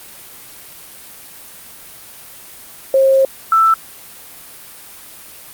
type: tone pair in turn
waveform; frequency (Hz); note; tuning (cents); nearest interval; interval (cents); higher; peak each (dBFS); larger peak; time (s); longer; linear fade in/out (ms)
sine; 536 / 1325.1; C5 / E6; +42 / +9; octave + major third; 1567; second; -8; neither; 2.94-3.25 / 3.52-3.74; first; 2
effects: white hiss -37 dBFS RMS until 5.53 s + Opus 32 kbps